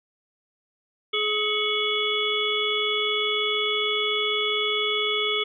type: harmonic tone with a mistuned harmonic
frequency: 422.7 Hz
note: G#4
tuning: 31 cents sharp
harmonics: 1 / 3 / 5 / 7 / 8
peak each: -28 / -31 / -28 / -31 / -26 dBFS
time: 1.13-5.44 s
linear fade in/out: 10 ms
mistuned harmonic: 5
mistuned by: +79 cents
effects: none